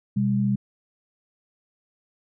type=tone pair together; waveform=sine; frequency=126.9 / 201.4 Hz; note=B2 / G3; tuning=+47 / +47 cents; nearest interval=minor sixth; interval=800 cents; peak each=-24 / -21 dBFS; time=0.16-0.56 s; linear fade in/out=10 ms; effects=none